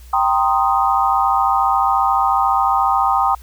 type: chord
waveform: sine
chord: C minor seventh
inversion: second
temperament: equal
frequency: 784 / 932.3 / 1046.5 / 1244.5 Hz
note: G5 / Bb5 / C6 / Eb6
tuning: 0 / 0 / 0 / 0 cents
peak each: -17 / -20 / -20 / -18 dBFS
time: 0.13-3.35 s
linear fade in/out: 5 ms
effects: added 60 Hz sine -37 dBFS peak until 3.42 s + white hiss -49 dBFS RMS until 3.42 s